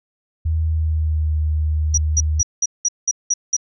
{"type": "tone with pitch glide", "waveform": "sine", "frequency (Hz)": [79.8, 76.99], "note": ["D#2", "D#2"], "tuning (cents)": [44, -18], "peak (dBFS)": -16, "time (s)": [0.45, 2.42], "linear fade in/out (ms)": 10, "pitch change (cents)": -62, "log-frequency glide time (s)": [0.62, 1.34]}
{"type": "tone bursts", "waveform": "sine", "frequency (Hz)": 5800, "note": "F#8", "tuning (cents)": -35, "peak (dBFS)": -14, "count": 8, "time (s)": [1.94, 3.566], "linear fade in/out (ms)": 5, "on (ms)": 37, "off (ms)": 190}
{"effects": []}